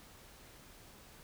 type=silence; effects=pink hiss -57 dBFS RMS until 1.23 s